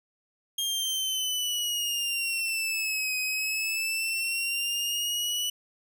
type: exponential two-way sweep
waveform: sawtooth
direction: down then up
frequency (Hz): 3229 to 2515 to 2963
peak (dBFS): -24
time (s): 0.58-5.5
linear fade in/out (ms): 5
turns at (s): 3.17
effects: none